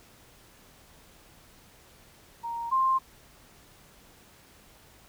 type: tone pair in turn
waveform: sine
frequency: 932.3 / 1053.8 Hz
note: A#5 / C6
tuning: 0 / +12 cents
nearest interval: major second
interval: 212 cents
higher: second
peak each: -31 / -21 dBFS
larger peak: second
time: 2.43-2.71 / 2.71-2.99 s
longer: neither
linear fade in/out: 20 ms
effects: pink hiss -56 dBFS RMS until 5.08 s